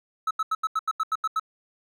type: tone bursts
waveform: triangle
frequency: 1298 Hz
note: E6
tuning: 27 cents flat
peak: -20 dBFS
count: 10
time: 0.27-1.397 s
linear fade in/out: 5 ms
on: 38 ms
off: 83 ms
effects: none

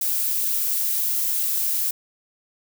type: noise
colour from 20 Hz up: violet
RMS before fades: -23 dBFS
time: 0.01-1.91 s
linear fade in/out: 5 ms
effects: none

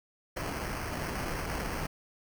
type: noise with sample-and-hold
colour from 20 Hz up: pink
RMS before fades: -35 dBFS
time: 0.36-1.87 s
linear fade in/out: 10 ms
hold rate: 3675 Hz
effects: none

